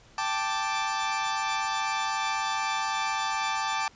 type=chord; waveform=sawtooth; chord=G suspended second; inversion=none; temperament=equal; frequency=784 / 880 / 1174.7 Hz; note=G5 / A5 / D6; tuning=0 / 0 / 0 cents; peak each=-30 / -26 / -27 dBFS; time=0.18-3.88 s; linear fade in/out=2 ms; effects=pink hiss -56 dBFS RMS until 3.95 s + resampled to 16000 Hz